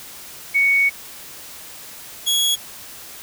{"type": "tone pair in turn", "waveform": ["sine", "sawtooth"], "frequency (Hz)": [2227, 3337], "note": ["C#7", "G#7"], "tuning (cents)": [7, 8], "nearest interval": "perfect fifth", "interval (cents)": 701, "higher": "second", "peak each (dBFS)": -13, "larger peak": "neither", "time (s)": [[0.54, 0.9], [2.26, 2.56]], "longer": "first", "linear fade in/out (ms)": 20, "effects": ["white hiss -38 dBFS RMS until 3.22 s"]}